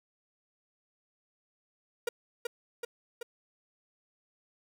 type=tone with echo; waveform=45% pulse; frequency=474.1 Hz; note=A#4; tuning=29 cents sharp; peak=-28 dBFS; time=2.07-2.09 s; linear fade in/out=5 ms; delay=380 ms; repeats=3; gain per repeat=-3 dB; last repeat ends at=3.23 s; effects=none